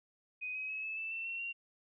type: tone with pitch steps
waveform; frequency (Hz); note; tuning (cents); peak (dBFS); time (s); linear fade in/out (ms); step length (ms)
sine; 2501 / 2536 / 2571 / 2607 / 2644 / 2681 / 2718 / 2756; D#7 / D#7 / E7 / E7 / E7 / E7 / F7 / F7; +8 / +32 / -44 / -20 / +5 / +29 / -48 / -24; -37; 0.41-1.53; 20; 140
effects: none